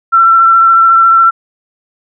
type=tone with vibrato; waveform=sine; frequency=1348 Hz; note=E6; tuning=38 cents sharp; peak=-3 dBFS; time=0.12-1.31 s; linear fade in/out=20 ms; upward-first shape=sine; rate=14 Hz; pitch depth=16 cents each way; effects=none